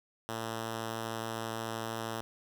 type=tone; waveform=5% pulse; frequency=112.9 Hz; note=A2; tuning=45 cents sharp; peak=-24 dBFS; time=0.29-2.21 s; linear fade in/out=0 ms; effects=none

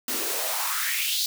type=noise with high-pass filter sweep; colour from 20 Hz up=white; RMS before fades=-27 dBFS; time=0.08-1.26 s; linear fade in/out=2 ms; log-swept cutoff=240 to 4500 Hz; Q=3.8; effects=none

